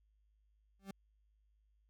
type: tone with exponential growth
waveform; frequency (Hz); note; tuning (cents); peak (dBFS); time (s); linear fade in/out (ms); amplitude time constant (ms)
40% pulse; 195.1; G3; -8; -39; 0.79-0.91; 5; 25
effects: added 52 Hz sine -70 dBFS peak until 1.89 s